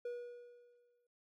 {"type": "tone with exponential decay", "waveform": "triangle", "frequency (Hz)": 483.3, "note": "B4", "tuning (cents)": -38, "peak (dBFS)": -36, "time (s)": [0.05, 1.07], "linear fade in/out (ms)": 5, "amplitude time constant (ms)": 220, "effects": []}